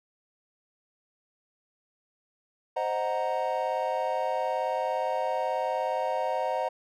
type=chord; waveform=triangle; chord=C half-diminished seventh; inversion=none; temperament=equal; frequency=523.3 / 622.3 / 740 / 932.3 Hz; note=C5 / Eb5 / Gb5 / Bb5; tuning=0 / 0 / 0 / 0 cents; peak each=-30 dBFS; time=2.76-6.69 s; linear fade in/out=10 ms; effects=none